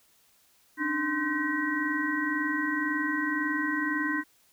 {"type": "tone cluster", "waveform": "sine", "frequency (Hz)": [279.4, 301.3, 1040, 1537, 1906], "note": ["C#4", "D4", "C6", "G6", "A#6"], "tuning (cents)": [14, 44, -11, -35, 38], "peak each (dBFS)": [-38, -30, -35, -33, -31], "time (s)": [0.77, 4.24], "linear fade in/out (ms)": 50, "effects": ["white hiss -64 dBFS RMS until 4.52 s"]}